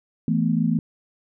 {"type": "chord", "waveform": "sine", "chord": "E suspended fourth", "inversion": "none", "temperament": "equal", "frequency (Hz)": [164.81, 220, 246.9], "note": ["E3", "A3", "B3"], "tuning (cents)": [0, 0, 0], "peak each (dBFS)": [-22, -22, -24], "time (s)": [0.28, 0.79], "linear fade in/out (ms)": 2, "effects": []}